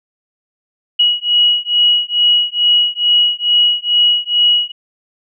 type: beating tone pair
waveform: sine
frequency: 2909 / 2911.3 Hz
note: F#7 / F#7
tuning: -30 / -29 cents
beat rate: 2.3 Hz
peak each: -13 dBFS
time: 0.99-4.72 s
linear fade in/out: 10 ms
effects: none